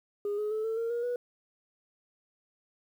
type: tone with pitch steps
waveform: sine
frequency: 410 / 422 / 434.4 / 447.1 / 460.2 / 473.7 / 487.6 Hz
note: G#4 / G#4 / A4 / A4 / A#4 / A#4 / B4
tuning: -22 / +28 / -22 / +28 / -22 / +28 / -22 cents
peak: -27 dBFS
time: 0.25-1.16 s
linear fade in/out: 2 ms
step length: 130 ms
effects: tanh soft clip ceiling -27 dBFS + 10-bit